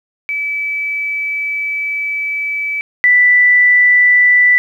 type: tone pair in turn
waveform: sine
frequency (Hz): 2301 / 1977.4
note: D7 / B6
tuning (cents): -36 / +2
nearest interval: minor third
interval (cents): 262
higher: first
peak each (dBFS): -16 / -6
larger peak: second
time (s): 0.29-2.81 / 3.04-4.58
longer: first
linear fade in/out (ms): 0
effects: 8-bit